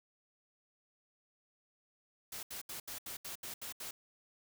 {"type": "noise bursts", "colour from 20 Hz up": "white", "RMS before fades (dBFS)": -44, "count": 9, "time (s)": [2.32, 3.91], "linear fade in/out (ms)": 5, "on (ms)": 110, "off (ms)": 75, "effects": []}